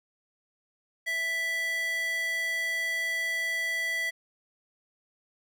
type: tone with high-pass filter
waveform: square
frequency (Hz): 659.3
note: E5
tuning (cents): 0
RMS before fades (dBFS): -30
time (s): 1.06-4.11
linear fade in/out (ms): 20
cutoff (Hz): 1700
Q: 9.6
effects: none